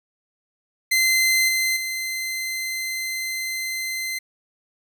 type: tone with level steps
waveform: sawtooth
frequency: 2068 Hz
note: C7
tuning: 21 cents flat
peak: -13 / -16 / -22 dBFS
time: 0.91-4.19 s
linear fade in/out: 10 ms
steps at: 1.48 / 1.76 s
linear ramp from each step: 10 ms
effects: none